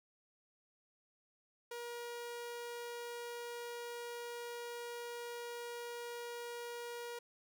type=tone; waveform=sawtooth; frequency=476.4 Hz; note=A#4; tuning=38 cents sharp; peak=-39 dBFS; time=1.71-7.19 s; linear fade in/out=5 ms; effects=none